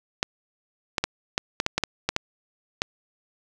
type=clicks; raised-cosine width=0.2 ms; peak=-5 dBFS; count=11; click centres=0.229 / 0.982 / 1.04 / 1.379 / 1.601 / 1.664 / 1.78 / 1.837 / 2.09 / 2.164 / 2.819 s; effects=none